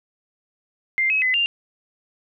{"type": "tone with pitch steps", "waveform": "sine", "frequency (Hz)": [2097, 2559, 2022, 2793], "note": ["C7", "D#7", "B6", "F7"], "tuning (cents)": [3, 48, 40, -1], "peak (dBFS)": -17, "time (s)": [0.98, 1.46], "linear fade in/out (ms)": 0, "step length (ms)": 120, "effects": []}